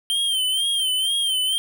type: tone with vibrato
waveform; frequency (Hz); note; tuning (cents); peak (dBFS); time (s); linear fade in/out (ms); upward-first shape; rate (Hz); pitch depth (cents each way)
square; 3136; G7; 0; -20; 0.1-1.58; 0; sine; 2.1; 74
effects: none